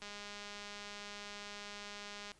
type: click train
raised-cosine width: 0.2 ms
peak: -30 dBFS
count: 472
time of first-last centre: 0.02-2.318 s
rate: 205 Hz
effects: pink hiss -66 dBFS RMS until 2.39 s + resampled to 24000 Hz